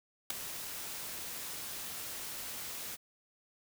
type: noise with ADSR envelope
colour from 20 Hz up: white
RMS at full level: -29 dBFS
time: 0.3-2.97 s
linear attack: 5 ms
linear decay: 4 ms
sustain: -13 dB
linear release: 27 ms
effects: none